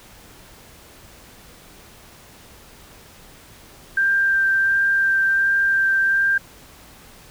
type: tone with vibrato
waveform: sine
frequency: 1580 Hz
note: G6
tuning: 13 cents sharp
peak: -15 dBFS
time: 3.97-6.38 s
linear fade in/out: 5 ms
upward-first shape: sine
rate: 1.4 Hz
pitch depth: 10 cents each way
effects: pink hiss -46 dBFS RMS until 7.3 s